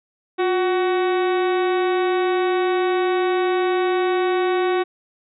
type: harmonic tone with a mistuned harmonic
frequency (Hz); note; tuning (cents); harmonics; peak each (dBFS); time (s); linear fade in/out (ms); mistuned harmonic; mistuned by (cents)
374.4; F#4; +20; 1 / 2 / 3 / 4 / 5 / 6 / 7 / 8 / 9 / 10; -18 / -25 / -29 / -32 / -34 / -35 / -38 / -42 / -43 / -38; 0.38-4.84; 20; 1; -70
effects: none